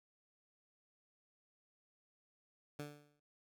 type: tone with exponential decay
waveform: 15% pulse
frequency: 146.83 Hz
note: D3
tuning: in tune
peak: -35 dBFS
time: 2.79-3.2 s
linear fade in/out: 5 ms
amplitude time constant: 87 ms
effects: none